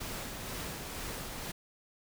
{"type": "noise with tremolo", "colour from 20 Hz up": "pink", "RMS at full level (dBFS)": -39, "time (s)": [0, 1.52], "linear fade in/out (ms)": 10, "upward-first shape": "sine", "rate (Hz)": 2.1, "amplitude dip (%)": 30, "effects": []}